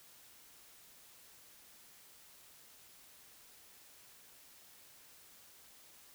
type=silence; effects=white hiss -60 dBFS RMS until 6.14 s